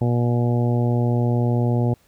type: harmonic tone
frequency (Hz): 120.3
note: B2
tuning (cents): -45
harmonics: 1 / 2 / 3 / 4 / 5 / 6 / 7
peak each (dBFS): -18 / -24 / -28 / -30 / -32 / -34 / -35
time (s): 0.01-1.94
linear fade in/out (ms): 5
effects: pink hiss -59 dBFS RMS until 2.07 s